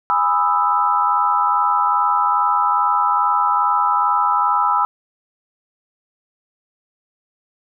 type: chord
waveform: sine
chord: E major seventh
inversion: first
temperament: just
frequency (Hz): 824.1 / 988.9 / 1236.1 / 1318.5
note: G#5 / B5 / D#6 / E6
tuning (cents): -14 / +2 / -12 / 0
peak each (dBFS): -21 / -18 / -23 / -18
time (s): 0.1-4.85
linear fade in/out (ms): 0
effects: none